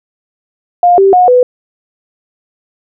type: tone with pitch steps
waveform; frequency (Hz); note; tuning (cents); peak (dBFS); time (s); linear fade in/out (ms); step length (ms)
sine; 706 / 390 / 725 / 497.5; F5 / G4 / F#5 / B4; +19 / -9 / -35 / +13; -3; 0.83-1.43; 2; 150
effects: none